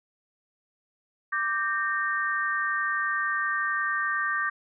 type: chord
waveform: sine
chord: G minor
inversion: second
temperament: equal with one note detuned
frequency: 1174.7 / 1568 / 1836.9 Hz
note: D6 / G6 / Bb6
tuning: 0 / 0 / -26 cents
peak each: -29 dBFS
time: 1.32-4.5 s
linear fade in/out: 10 ms
effects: none